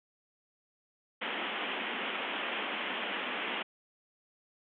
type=band-pass noise; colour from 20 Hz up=white; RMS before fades=-36 dBFS; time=1.21-3.63 s; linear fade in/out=10 ms; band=190 to 3300 Hz; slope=96 dB/octave; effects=none